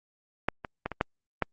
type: clicks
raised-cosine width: 0.5 ms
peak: -9 / -20 / -15 / -20 / -9 / -10 dBFS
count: 6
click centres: 0.486 / 0.648 / 0.86 / 0.917 / 1.011 / 1.423 s
effects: Opus 48 kbps